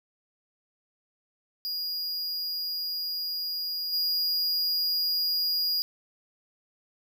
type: tone with level steps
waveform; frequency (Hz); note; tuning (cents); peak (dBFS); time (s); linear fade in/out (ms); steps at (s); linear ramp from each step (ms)
square; 4864; D#8; -40; -30 / -25; 1.65-5.82; 0; 3.92; 20
effects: none